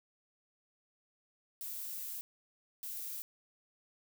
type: noise bursts at uneven times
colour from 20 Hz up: violet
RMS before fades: -42 dBFS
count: 2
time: 1.61-2.21 / 2.83-3.22 s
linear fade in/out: 0 ms
effects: none